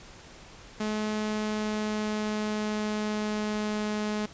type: tone with pitch glide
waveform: sawtooth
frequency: 213.8 to 211.5 Hz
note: A3 to G#3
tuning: -49 to +32 cents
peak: -24 dBFS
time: 0.8-4.26 s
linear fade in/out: 5 ms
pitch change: -19 cents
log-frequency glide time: 1.23-3.94 s
effects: pink hiss -49 dBFS RMS until 4.33 s + resampled to 16000 Hz